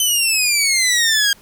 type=exponential sweep; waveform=15% pulse; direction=down; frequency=3071 to 1604 Hz; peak=-7 dBFS; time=0-1.33 s; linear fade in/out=2 ms; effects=pink hiss -48 dBFS RMS until 1.41 s